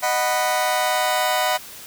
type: chord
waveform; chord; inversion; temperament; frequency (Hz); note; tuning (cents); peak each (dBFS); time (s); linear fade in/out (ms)
sawtooth; B major; first; just; 617.4 / 740.8 / 987.8; D#5 / F#5 / B5; -14 / +2 / 0; -20 / -18 / -20; 0.02-1.58; 20
effects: white hiss -39 dBFS RMS until 1.86 s

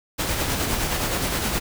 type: noise with tremolo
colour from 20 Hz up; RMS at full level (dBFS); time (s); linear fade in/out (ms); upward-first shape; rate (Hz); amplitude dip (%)
pink; -23; 0.18-1.6; 20; sine; 9.6; 35
effects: none

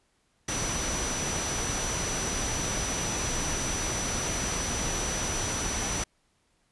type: tone in noise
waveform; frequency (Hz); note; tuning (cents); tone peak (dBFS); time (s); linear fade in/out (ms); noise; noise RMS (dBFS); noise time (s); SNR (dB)
sine; 5920; F#8; 0; -33; 0.48-6.04; 5; pink; -31; 0.48-6.04; -5
effects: pink hiss -70 dBFS RMS until 6.71 s + resampled to 24000 Hz

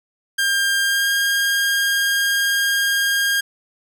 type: tone with pitch glide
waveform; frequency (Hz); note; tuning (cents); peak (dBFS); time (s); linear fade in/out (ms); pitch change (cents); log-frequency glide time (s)
sawtooth; 1600 to 1615.8; G6 to G#6; +35 to -48; -13; 0.38-3.41; 10; +17; 0.82-1.1
effects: none

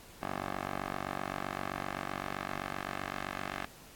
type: tone with band-pass filter sweep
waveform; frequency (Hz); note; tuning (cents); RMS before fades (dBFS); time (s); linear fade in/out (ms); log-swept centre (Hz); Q
10% pulse; 47.75; G1; -45; -39; 0.23-3.66; 0; 1000 to 1600; 1.1
effects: pink hiss -54 dBFS RMS until 3.95 s + AAC 64 kbps

